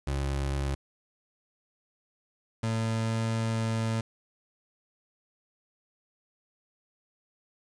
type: tone pair in turn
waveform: 30% pulse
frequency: 69 / 112.64 Hz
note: C#2 / A2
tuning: -7 / +41 cents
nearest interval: minor sixth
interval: 848 cents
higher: second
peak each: -25 / -24 dBFS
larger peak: second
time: 0.07-0.75 / 2.63-4.01 s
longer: second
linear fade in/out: 5 ms
effects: resampled to 22050 Hz + 9-bit

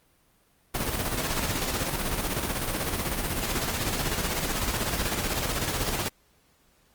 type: noise with tremolo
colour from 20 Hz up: pink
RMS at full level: -27 dBFS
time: 0.74-6.09 s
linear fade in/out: 10 ms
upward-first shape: square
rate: 16 Hz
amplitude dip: 40%
effects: pink hiss -64 dBFS RMS until 6.94 s + Opus 32 kbps

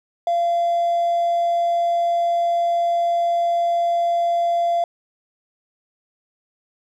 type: tone with hard clipping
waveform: triangle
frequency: 687 Hz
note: F5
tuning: 29 cents flat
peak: -17 dBFS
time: 0.27-4.84 s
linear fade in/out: 2 ms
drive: 4 dB
effects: none

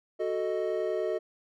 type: chord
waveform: triangle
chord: D# diminished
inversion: first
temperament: equal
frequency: 370 / 440 / 622.3 Hz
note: F#4 / A4 / D#5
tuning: 0 / 0 / 0 cents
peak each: -30 dBFS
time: 0.19-1.19 s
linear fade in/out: 20 ms
effects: none

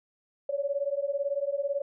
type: beating tone pair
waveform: sine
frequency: 554.4 / 572.4 Hz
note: C#5 / D5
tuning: 0 / -45 cents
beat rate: 18 Hz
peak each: -30 dBFS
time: 0.49-1.82 s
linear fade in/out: 5 ms
effects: none

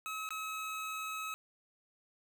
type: tone with dropouts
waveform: 25% pulse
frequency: 1283 Hz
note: E6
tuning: 47 cents flat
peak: -34 dBFS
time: 0.06-1.34 s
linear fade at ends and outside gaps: 0 ms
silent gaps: 0.29-0.306 s
effects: none

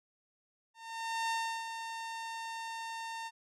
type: tone with ADSR envelope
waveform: sawtooth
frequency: 909 Hz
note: A#5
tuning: 44 cents flat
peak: -27 dBFS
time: 0.74-3.31 s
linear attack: 560 ms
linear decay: 340 ms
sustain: -8 dB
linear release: 43 ms
effects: low-pass 8000 Hz 12 dB/octave

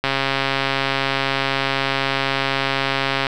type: click train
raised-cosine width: 0.3 ms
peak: -3 dBFS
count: 440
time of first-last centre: 0.04-3.268 s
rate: 136 Hz
effects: none

